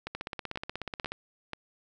two click trains, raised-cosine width 0.3 ms, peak -19 / -19 dBFS, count 4 / 17, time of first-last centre 0.07-1.533 / 0.15-1.12 s, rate 2.05 / 16.5 Hz, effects none

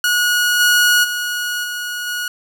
sawtooth tone with level steps, 1453 Hz, F#6, 32 cents flat, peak -10 / -7 / -16 / -19 / -17 dBFS, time 0.04-2.28 s, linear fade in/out 2 ms, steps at 0.59 / 1.03 / 1.63 / 2.06 s, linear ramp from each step 20 ms, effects 8-bit

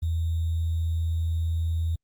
sine tone with sample-and-hold, 82.3 Hz, E2, 2 cents flat, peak -23 dBFS, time 0.02-1.96 s, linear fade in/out 10 ms, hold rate 3675 Hz, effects Opus 32 kbps

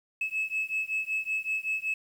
sine beating tone pair, 2590 / 2595.3 Hz, E7 / E7, -31 / -28 cents, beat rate 5.3 Hz, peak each -30 dBFS, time 0.21-1.94 s, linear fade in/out 5 ms, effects tanh soft clip ceiling -23 dBFS + 9-bit

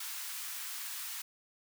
white high-pass noise, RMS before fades -41 dBFS, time 0-1.22 s, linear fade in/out 5 ms, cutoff 1000 Hz, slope 24 dB/octave, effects none

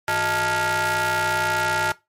sawtooth ring-modulated tone, 260.2 Hz, C4, 9 cents flat, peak -13 dBFS, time 0.08-1.92 s, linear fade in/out 2 ms, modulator 1140 Hz, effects noise-tail reverb RT60 0.2 s tail -19 dB re dry + MP3 64 kbps

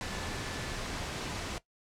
sine tone in noise, 1740 Hz, A6, 20 cents flat, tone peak -48 dBFS, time 0.02-0.77 s, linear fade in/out 0 ms, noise pink, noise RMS -37 dBFS, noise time 0.01-1.58 s, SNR -14 dB, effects noise-tail reverb RT60 0.1 s tail -17 dB re dry + low-pass 7000 Hz 12 dB/octave

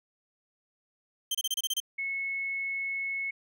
sawtooth tone bursts, 3136 Hz, G7, in tune, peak -24 dBFS, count 8, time 1.31-1.802 s, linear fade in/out 5 ms, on 37 ms, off 28 ms
sine tone, 2193 Hz, C#7, 19 cents flat, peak -30 dBFS, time 1.98-3.31 s, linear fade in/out 10 ms
effects none

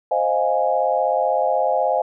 sine chord, F minor seventh, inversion second, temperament equal, 523.3 / 622.3 / 698.5 / 830.6 Hz, C5 / Eb5 / F5 / Ab5, 0 / 0 / 0 / 0 cents, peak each -22 dBFS, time 0.11-2.02 s, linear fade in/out 5 ms, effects none

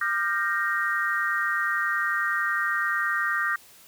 sine chord, G minor seventh, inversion second, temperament equal with one note detuned, 1196.6 / 1396.9 / 1568 / 1864.7 Hz, D6 / F6 / G6 / Bb6, +32 / 0 / 0 / 0 cents, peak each -29 / -31 / -28 / -27 dBFS, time 0.01-3.56 s, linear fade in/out 5 ms, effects white hiss -52 dBFS RMS until 3.87 s

